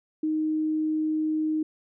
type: tone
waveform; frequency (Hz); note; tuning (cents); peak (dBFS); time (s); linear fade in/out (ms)
sine; 311.1; D#4; 0; -23; 0.23-1.63; 5
effects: none

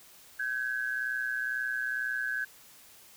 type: tone pair together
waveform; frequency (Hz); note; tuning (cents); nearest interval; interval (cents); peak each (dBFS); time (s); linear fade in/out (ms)
sine; 1539.1 / 1661.2; G6 / G#6; -32 / 0; minor second; 132; -32 / -33; 0.39-2.45; 10
effects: white hiss -55 dBFS RMS until 3.16 s

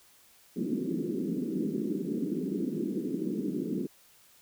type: band-pass noise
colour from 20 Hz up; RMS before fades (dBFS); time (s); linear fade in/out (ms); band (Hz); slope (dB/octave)
pink; -32; 0.56-3.87; 10; 180 to 390; 48
effects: white hiss -60 dBFS RMS until 4.41 s

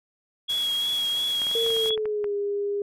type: tone with vibrato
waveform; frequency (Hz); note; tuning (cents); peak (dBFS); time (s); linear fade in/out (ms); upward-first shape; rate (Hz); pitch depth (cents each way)
sine; 3322; G#7; 0; -23; 0.48-1.96; 20; triangle; 2.9; 27
type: noise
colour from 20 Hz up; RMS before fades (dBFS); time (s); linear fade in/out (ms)
white; -38; 0.49-1.9; 10
type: clicks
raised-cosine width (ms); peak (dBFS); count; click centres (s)
0.5; -23; 11; 1.418 / 1.468 / 1.513 / 1.664 / 1.704 / 1.766 / 1.859 / 1.906 / 1.977 / 2.056 / 2.243
type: tone with pitch glide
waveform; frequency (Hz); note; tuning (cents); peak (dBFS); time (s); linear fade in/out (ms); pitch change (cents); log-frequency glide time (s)
sine; 458.2 to 405.9; A#4 to G#4; -30 to -40; -24; 1.55-2.82; 2; -210; 1.66-2.34
effects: resampled to 32000 Hz

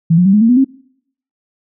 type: tone with pitch steps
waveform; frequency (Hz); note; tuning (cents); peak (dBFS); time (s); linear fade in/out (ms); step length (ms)
sine; 164.81 / 178.69 / 193.74 / 210.1 / 227.8 / 246.9 / 267.7; E3 / F3 / G3 / G#3 / A#3 / B3 / C4; 0 / +40 / -20 / +20 / -40 / 0 / +40; -6; 0.1-0.646; 10; 78
effects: noise-tail reverb RT60 0.7 s tail -25 dB re dry

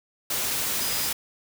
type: tone in noise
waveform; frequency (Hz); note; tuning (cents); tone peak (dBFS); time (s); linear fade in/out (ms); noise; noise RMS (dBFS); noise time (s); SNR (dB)
sine; 4978; D#8; 0; -34; 0.81-1.08; 5; white; -27; 0.3-1.13; -10
effects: none

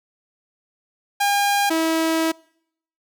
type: tone pair in turn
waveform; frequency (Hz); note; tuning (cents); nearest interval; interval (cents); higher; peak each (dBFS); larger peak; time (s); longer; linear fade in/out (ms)
sawtooth; 808 / 323.9; G#5 / E4; -48 / -30; octave + major third; 1582; first; -13 / -14; first; 1.2-1.7 / 1.7-2.32; second; 10
effects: noise-tail reverb RT60 0.7 s tail -26 dB re dry

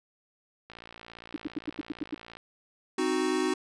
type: click train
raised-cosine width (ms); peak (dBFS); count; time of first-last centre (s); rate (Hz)
0.3; -29; 97; 0.7-2.37; 57.5
type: tone bursts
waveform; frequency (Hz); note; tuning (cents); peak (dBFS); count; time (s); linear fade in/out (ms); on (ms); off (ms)
sine; 300; D4; +37; -28; 8; 1.34-2.145; 2; 21; 91
type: chord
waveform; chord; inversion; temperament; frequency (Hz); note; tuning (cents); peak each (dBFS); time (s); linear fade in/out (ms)
square; C diminished; none; equal; 261.6 / 311.1 / 370; C4 / Eb4 / Gb4; 0 / 0 / 0; -33 / -31 / -29; 2.98-3.54; 5
effects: resampled to 22050 Hz

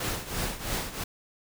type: noise with tremolo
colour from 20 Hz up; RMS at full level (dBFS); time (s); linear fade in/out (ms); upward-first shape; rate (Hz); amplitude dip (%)
pink; -29; 0-1.04; 5; triangle; 3; 80
effects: none

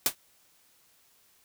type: noise with exponential decay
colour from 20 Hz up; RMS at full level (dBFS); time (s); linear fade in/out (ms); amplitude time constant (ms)
white; -19; 0.06-0.15; 1; 18
effects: white hiss -64 dBFS RMS until 1.44 s

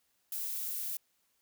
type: noise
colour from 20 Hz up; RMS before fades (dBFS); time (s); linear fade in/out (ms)
violet; -37; 0.32-0.97; 2
effects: white hiss -75 dBFS RMS until 1.41 s

